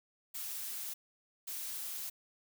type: noise bursts at uneven times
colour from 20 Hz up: blue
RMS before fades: -41 dBFS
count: 2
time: 0.34-0.94 / 1.47-2.1 s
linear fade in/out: 10 ms
effects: none